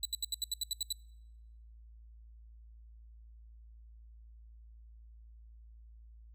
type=tone bursts; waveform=25% pulse; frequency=3961 Hz; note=B7; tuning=4 cents sharp; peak=-28 dBFS; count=10; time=0.03-0.926 s; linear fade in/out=2 ms; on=23 ms; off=74 ms; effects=noise-tail reverb RT60 1.0 s tail -26 dB re dry + added 56 Hz sine -52 dBFS peak until 6.34 s

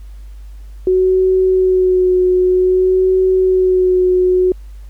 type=tone with vibrato; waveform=sine; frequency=370 Hz; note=F#4; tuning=in tune; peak=-9 dBFS; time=0.87-4.52 s; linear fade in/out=2 ms; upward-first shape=sine; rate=0.53 Hz; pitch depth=21 cents each way; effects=added 50 Hz sine -30 dBFS peak until 4.89 s + pink hiss -54 dBFS RMS until 4.89 s

